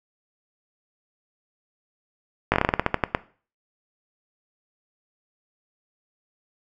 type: slowing click train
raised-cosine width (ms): 0.5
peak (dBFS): -3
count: 13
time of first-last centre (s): 2.52-3.149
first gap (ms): 18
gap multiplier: 1.18
effects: noise-tail reverb RT60 0.4 s tail -18 dB re dry